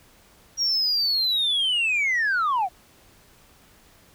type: linear sweep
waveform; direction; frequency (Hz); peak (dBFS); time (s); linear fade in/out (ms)
sine; down; 5680 to 690; -18; 0.57-2.69; 50
effects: tanh soft clip ceiling -18 dBFS + pink hiss -55 dBFS RMS until 4.14 s